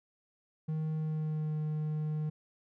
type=tone with pitch glide; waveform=triangle; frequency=156.6 to 153.38 Hz; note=D#3 to D#3; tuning=+11 to -24 cents; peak=-29 dBFS; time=0.68-2.3 s; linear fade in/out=10 ms; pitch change=-35 cents; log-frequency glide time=0.95-1.58 s; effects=none

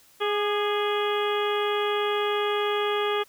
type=harmonic tone with a mistuned harmonic; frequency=415.3 Hz; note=G#4; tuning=in tune; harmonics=1 / 2 / 3 / 4 / 5 / 6 / 7 / 8; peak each=-25 / -32 / -30 / -36 / -37 / -38 / -38 / -34 dBFS; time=0.2-3.24 s; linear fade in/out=20 ms; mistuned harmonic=3; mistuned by=-35 cents; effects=white hiss -57 dBFS RMS until 3.28 s

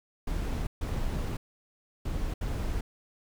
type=noise bursts at uneven times; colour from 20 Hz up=brown; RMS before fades=-31 dBFS; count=4; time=0.27-0.67 / 0.81-1.37 / 2.05-2.34 / 2.41-2.81 s; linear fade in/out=5 ms; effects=none

